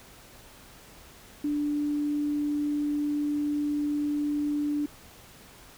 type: tone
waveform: sine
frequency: 293.7 Hz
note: D4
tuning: in tune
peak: -25 dBFS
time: 1.44-4.86 s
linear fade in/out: 5 ms
effects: pink hiss -51 dBFS RMS until 5.77 s